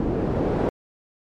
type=noise with low-pass filter sweep; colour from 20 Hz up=white; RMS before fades=-23 dBFS; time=0-0.69 s; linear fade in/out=0 ms; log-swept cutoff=320 to 490 Hz; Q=1.1; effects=MP3 64 kbps